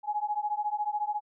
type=beating tone pair; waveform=sine; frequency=831 / 845 Hz; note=G#5 / G#5; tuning=+1 / +30 cents; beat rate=14 Hz; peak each=-31 dBFS; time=0.03-1.21 s; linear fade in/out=50 ms; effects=none